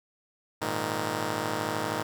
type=chord; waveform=5% pulse; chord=Ab suspended second; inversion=none; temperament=just; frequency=103.83 / 116.8 / 155.74 Hz; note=Ab2 / Bb2 / Eb3; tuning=0 / +4 / +2 cents; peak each=-23 dBFS; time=0.61-2.03 s; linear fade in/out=10 ms; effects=none

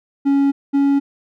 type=tone pair in turn; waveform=triangle; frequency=278.4 / 279.5 Hz; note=C#4 / C#4; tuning=+8 / +14 cents; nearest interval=unison; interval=6 cents; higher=second; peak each=-10 dBFS; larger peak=neither; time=0.25-0.52 / 0.73-1 s; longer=neither; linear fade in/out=20 ms; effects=none

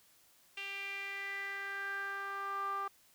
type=tone with band-pass filter sweep; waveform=sawtooth; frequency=395.7 Hz; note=G4; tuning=16 cents sharp; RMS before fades=-40 dBFS; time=0.57-2.88 s; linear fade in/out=5 ms; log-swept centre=2700 to 1100 Hz; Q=5.9; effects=white hiss -66 dBFS RMS until 3.14 s

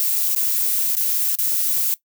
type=noise with dropouts; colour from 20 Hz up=violet; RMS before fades=-20 dBFS; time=0-1.94 s; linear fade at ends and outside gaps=0 ms; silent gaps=0.349-0.362 / 0.952-0.968 / 1.353-1.387 s; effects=noise-tail reverb RT60 0.1 s tail -18 dB re dry

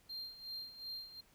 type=tone with tremolo; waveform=triangle; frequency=4186 Hz; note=C8; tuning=in tune; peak=-40 dBFS; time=0.09-1.21 s; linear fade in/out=10 ms; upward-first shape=sine; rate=2.7 Hz; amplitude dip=75%; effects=pink hiss -68 dBFS RMS until 1.34 s

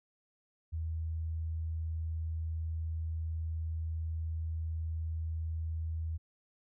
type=tone; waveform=sine; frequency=80.7 Hz; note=E2; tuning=36 cents flat; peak=-33 dBFS; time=0.72-6.18 s; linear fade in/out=20 ms; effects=none

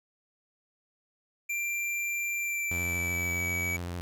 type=tone with pitch glide; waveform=square; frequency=2366 to 2279 Hz; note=D7 to C#7; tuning=+12 to +47 cents; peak=-30 dBFS; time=1.49-3.77 s; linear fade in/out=10 ms; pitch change=-65 cents; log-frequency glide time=2.36-3.45 s
type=tone with vibrato; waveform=sawtooth; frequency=87.31 Hz; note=F2; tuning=in tune; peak=-30 dBFS; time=2.71-4.01 s; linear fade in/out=0 ms; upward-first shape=triangle; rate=13 Hz; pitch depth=34 cents each way
effects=none

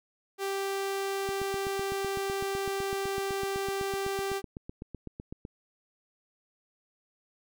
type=tone; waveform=sawtooth; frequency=392 Hz; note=G4; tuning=in tune; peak=-26 dBFS; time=0.38-4.42 s; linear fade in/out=50 ms
type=click train; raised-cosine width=3 ms; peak=-26 dBFS; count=34; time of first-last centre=1.29-5.451 s; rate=7.93 Hz
effects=none

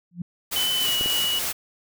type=tone with exponential growth; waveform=sine; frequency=174.61 Hz; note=F3; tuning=in tune; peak=-23 dBFS; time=0.11-0.22 s; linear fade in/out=5 ms; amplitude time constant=23 ms
type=noise with tremolo; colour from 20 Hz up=white; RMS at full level=-27 dBFS; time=0.51-1.53 s; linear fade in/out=20 ms; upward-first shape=square; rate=3.4 Hz; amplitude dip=25%
type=tone with pitch glide; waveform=sine; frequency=3019 to 2931 Hz; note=F#7 to F#7; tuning=+34 to -17 cents; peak=-22 dBFS; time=0.56-1.39 s; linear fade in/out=2 ms; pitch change=-51 cents; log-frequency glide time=0.82-0.88 s
type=clicks; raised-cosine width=2 ms; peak=-19 dBFS; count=2; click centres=1.011 / 1.06 s
effects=none

